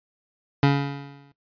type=tone with exponential decay; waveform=25% pulse; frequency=140.8 Hz; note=C#3; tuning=27 cents sharp; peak=-10 dBFS; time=0.63-1.32 s; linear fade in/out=2 ms; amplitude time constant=150 ms; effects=noise-tail reverb RT60 0.1 s tail -17 dB re dry + resampled to 11025 Hz